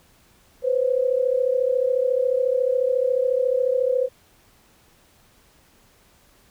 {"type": "tone pair together", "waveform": "sine", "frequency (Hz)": [499.3, 533.4], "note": ["B4", "C5"], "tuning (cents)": [19, 33], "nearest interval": "minor second", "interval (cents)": 114, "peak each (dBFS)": [-20, -22], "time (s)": [0.62, 4.09], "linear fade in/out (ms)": 50, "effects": ["pink hiss -57 dBFS RMS until 6.5 s"]}